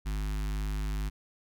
square tone with notch filter, 51.1 Hz, G#1, 27 cents flat, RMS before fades -32 dBFS, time 0.05-1.1 s, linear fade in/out 20 ms, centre 540 Hz, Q 0.79, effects none

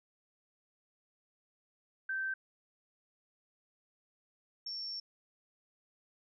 sine tone pair in turn, 1554 / 5452 Hz, G6 / F8, -16 / -43 cents, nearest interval octave + minor seventh, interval 2173 cents, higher second, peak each -33 / -38 dBFS, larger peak first, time 2.09-2.34 / 4.66-5 s, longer second, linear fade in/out 5 ms, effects none

